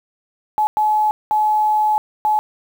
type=tone bursts at uneven times; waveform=sine; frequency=853 Hz; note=G#5; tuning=46 cents sharp; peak=-13 dBFS; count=4; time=0.58-0.67 / 0.77-1.11 / 1.31-1.98 / 2.25-2.39 s; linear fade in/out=0 ms; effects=7-bit